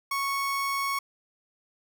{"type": "tone", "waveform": "30% pulse", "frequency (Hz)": 1106, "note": "C#6", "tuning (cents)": -4, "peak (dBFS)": -24, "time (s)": [0.11, 0.99], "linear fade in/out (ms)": 5, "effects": []}